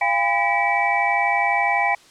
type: tone cluster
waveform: sine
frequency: 692 / 804 / 1003 / 1939 / 2299 Hz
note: F5 / G5 / B5 / B6 / D7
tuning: -16 / +44 / +26 / -32 / -37 cents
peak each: -25 / -21 / -27 / -25 / -22 dBFS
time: 0.01-1.95 s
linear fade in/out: 5 ms
effects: white hiss -50 dBFS RMS until 2.1 s + low-pass 7000 Hz 12 dB/octave